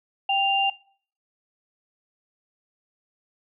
sine tone pair together, 786 / 2791 Hz, G5 / F7, +4 / -2 cents, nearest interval octave + minor seventh, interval 2194 cents, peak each -22 / -23 dBFS, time 0.29-0.7 s, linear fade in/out 5 ms, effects noise-tail reverb RT60 0.5 s tail -21 dB re dry

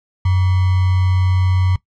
sine tone with sample-and-hold, 92.5 Hz, F#2, in tune, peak -12 dBFS, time 0.25-1.76 s, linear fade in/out 5 ms, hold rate 1050 Hz, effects noise-tail reverb RT60 0.1 s tail -18 dB re dry + low-pass 4000 Hz 12 dB/octave

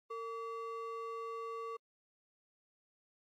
triangle ring-modulated tone, 800 Hz, G5, 35 cents sharp, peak -35 dBFS, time 0.1-1.77 s, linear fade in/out 10 ms, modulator 344 Hz, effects AAC 64 kbps

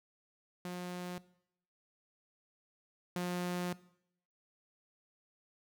sawtooth tone pair in turn, 178.8 / 178.02 Hz, F3 / F3, +41 / +33 cents, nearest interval unison, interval 8 cents, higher first, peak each -35 / -30 dBFS, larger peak second, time 0.65-1.18 / 3.16-3.73 s, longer second, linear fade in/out 2 ms, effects noise-tail reverb RT60 0.7 s tail -19 dB re dry

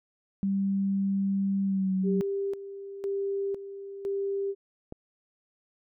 sine tone with pitch glide, 196 to 188.45 Hz, G3 to F#3, 0 to +32 cents, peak -24 dBFS, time 0.43-2.21 s, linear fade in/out 0 ms, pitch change -68 cents, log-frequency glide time 1.64-1.94 s
sine tone with tremolo, 395.7 Hz, G4, 16 cents sharp, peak -27 dBFS, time 2.03-4.55 s, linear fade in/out 50 ms, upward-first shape square, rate 0.99 Hz, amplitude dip 70%
click, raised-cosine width 2 ms, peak -25 dBFS, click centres 4.924 s
effects none

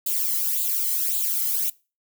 violet noise with flanger, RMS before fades -24 dBFS, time 0.06-1.7 s, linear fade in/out 5 ms, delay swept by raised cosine 0.26 to 0.99 ms, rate 1.8 Hz, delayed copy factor +0.8, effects noise-tail reverb RT60 0.3 s tail -22 dB re dry

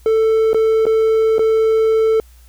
triangle tone with dropouts, 442.9 Hz, A4, 11 cents sharp, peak -9 dBFS, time 0.06-2.2 s, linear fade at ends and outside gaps 1 ms, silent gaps 0.532-0.545 / 0.855-0.866 / 1.383-1.393 s, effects added 60 Hz sine -42 dBFS peak until 2.48 s + white hiss -53 dBFS RMS until 2.48 s

